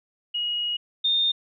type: tone pair in turn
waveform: sine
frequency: 2892 / 3644 Hz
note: F#7 / A#7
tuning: -40 / -40 cents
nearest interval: major third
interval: 400 cents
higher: second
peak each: -24 / -19 dBFS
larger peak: second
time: 0.34-0.77 / 1.04-1.32 s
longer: first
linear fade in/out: 10 ms
effects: none